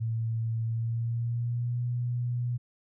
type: tone with pitch glide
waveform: sine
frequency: 113.5 to 121.65 Hz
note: A#2 to B2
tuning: -46 to -26 cents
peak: -27 dBFS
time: 0-2.58 s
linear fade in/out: 20 ms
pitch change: +120 cents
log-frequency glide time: 0.65-1.82 s
effects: none